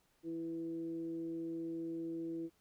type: tone with frequency modulation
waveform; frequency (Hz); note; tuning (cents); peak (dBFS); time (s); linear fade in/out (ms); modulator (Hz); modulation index
sine; 330; E4; +2; -38; 0.23-2.5; 50; 165; 0.38
effects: pink hiss -74 dBFS RMS until 2.6 s